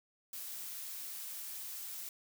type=noise; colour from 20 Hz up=blue; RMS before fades=-44 dBFS; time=0.33-2.09 s; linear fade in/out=2 ms; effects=none